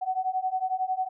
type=beating tone pair; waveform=sine; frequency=743 / 754 Hz; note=F#5 / F#5; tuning=+7 / +32 cents; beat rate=11 Hz; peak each=-29 / -28 dBFS; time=0.01-1.09 s; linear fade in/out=20 ms; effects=none